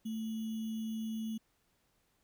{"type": "tone with sample-and-hold", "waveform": "sine", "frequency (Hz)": 221, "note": "A3", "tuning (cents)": 8, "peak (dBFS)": -35, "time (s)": [0.05, 1.38], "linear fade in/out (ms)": 10, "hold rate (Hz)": 3150, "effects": ["pink hiss -75 dBFS RMS until 2.23 s"]}